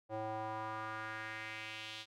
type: tone with band-pass filter sweep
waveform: square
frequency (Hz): 109.4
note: A2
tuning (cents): -9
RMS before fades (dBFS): -43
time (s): 0.09-2.06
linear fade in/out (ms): 50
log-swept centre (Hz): 620 to 3600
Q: 2.5
effects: none